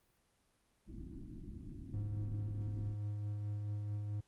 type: low-pass noise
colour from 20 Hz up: pink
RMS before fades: -48 dBFS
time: 0.86-2.96 s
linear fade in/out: 50 ms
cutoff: 350 Hz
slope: 96 dB/octave
type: tone with tremolo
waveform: triangle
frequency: 103.83 Hz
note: G#2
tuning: in tune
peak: -34 dBFS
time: 1.93-4.21 s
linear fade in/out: 10 ms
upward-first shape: sine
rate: 4.6 Hz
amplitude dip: 25%
effects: pink hiss -75 dBFS RMS until 4.27 s + Opus 32 kbps